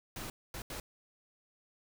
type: noise bursts at uneven times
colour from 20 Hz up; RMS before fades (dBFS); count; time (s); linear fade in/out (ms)
pink; -42; 3; 0.16-0.3 / 0.54-0.62 / 0.7-0.8; 2
effects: none